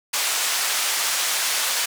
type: band-pass noise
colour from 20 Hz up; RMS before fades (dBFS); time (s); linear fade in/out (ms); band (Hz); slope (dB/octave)
white; -23; 0.13-1.86; 10; 720 to 8700; 12
effects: none